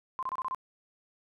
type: tone bursts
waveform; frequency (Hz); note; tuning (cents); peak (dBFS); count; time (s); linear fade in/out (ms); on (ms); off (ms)
sine; 1043; C6; -6; -30; 6; 0.19-0.547; 0; 37; 27
effects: none